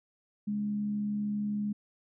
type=tone with frequency modulation; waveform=sine; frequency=207.7 Hz; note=G#3; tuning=in tune; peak=-29 dBFS; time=0.47-1.73 s; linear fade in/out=10 ms; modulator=72.7 Hz; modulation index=0.21; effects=none